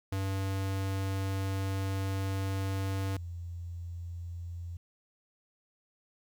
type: tone pair in turn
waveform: square / sine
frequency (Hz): 96.7 / 86.15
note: G2 / F2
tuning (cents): -23 / -23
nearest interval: major second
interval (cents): 200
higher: first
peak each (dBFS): -31 / -37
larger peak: first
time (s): 0.12-3.17 / 3.17-4.77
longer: first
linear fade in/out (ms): 5
effects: 11-bit